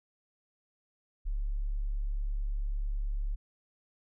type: tone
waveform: sine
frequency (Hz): 35.45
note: C#1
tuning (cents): +40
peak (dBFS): -29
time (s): 1.25-3.36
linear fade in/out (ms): 20
effects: none